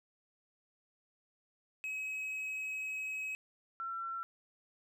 triangle / sine tone pair in turn, 2552 / 1351.9 Hz, D#7 / E6, +43 / +43 cents, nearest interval major seventh, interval 1100 cents, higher first, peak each -35 / -37 dBFS, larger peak first, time 1.84-3.35 / 3.8-4.23 s, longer first, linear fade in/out 0 ms, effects none

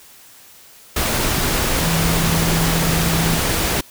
sine tone in noise, 164.81 Hz, E3, in tune, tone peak -19 dBFS, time 1.81-3.4 s, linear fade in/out 5 ms, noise pink, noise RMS -19 dBFS, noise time 0.96-3.81 s, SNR -3 dB, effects white hiss -45 dBFS RMS until 3.9 s

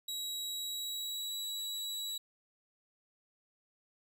sawtooth tone with pitch glide, 3866 to 3902 Hz, B7 to B7, -38 to -22 cents, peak -34 dBFS, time 0.08-2.18 s, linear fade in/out 5 ms, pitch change +16 cents, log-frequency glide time 0.47-1.43 s, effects none

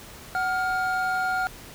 triangle tone pair together, 747.5 / 1411 Hz, F#5 / F6, +17 / +17 cents, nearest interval major seventh, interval 1100 cents, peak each -24 dBFS, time 0.35-1.47 s, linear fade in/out 0 ms, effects pink hiss -44 dBFS RMS until 1.74 s

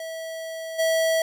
square tone with level steps, 650 Hz, E5, 24 cents flat, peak -32 / -20 dBFS, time 0-1.22 s, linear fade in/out 2 ms, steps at 0.78 s, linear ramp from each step 20 ms, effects none

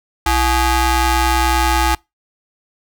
sawtooth ring-modulated tone, 394.1 Hz, G4, 9 cents sharp, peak -6 dBFS, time 0.26-1.95 s, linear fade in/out 5 ms, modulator 455 Hz, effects noise-tail reverb RT60 0.2 s tail -24 dB re dry

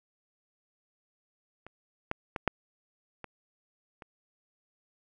clicks, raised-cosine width 0.5 ms, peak -30 / -15 / -18 / -9 / -25 / -30 dBFS, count 6, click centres 1.666 / 2.114 / 2.362 / 2.477 / 3.243 / 4.022 s, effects none

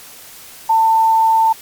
sine tone, 894 Hz, A5, 27 cents sharp, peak -9 dBFS, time 0.69-1.53 s, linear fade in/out 10 ms, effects white hiss -38 dBFS RMS until 1.61 s + MP3 96 kbps

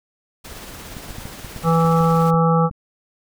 pink noise with tremolo, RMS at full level -35 dBFS, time 0.44-2.31 s, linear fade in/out 10 ms, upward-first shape triangle, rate 17 Hz, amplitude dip 30%
clicks, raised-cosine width 5 ms, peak -22 dBFS, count 11, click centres 0.968 / 1.107 / 1.184 / 1.255 / 1.447 / 1.563 / 1.651 / 1.849 / 2.008 / 2.342 / 2.711 s
harmonic tone, 164.81 Hz, E3, in tune, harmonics 1 / 3 / 5 / 7 / 8, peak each -15 / -20 / -22 / -23 / -24 dBFS, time 1.63-2.7 s, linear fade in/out 50 ms
effects none

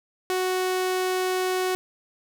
sawtooth tone, 370 Hz, F#4, in tune, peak -19 dBFS, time 0.3-1.75 s, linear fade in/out 0 ms, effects none

